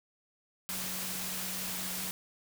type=tone in noise; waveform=sine; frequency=185 Hz; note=F#3; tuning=in tune; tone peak=-45 dBFS; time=0.69-2.11 s; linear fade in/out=0 ms; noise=white; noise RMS=-37 dBFS; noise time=0.69-2.11 s; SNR=-11 dB; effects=none